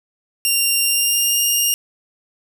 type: tone with pitch glide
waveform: 10% pulse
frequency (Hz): 2780 to 2825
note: F7 to F7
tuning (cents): -9 to +19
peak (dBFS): -7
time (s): 0.45-1.74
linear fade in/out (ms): 0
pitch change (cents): +28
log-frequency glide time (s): 0.83-1.42
effects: none